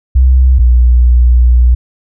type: tone pair in turn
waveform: sine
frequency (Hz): 64.3 / 60.69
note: C2 / B1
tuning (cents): -30 / -30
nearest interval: minor second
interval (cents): 100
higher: first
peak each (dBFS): -3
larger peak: neither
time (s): 0.15-0.59 / 0.59-1.75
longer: second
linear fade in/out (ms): 10
effects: none